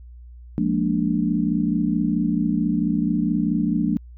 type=chord; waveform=sine; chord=Bb dominant seventh; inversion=second; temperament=equal with one note detuned; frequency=174.61 / 208.6 / 233.1 / 293.7 Hz; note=F3 / Ab3 / Bb3 / D4; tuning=0 / +8 / 0 / 0 cents; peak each=-24 dBFS; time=0.58-3.97 s; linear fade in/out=0 ms; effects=added 60 Hz sine -39 dBFS peak until 4.17 s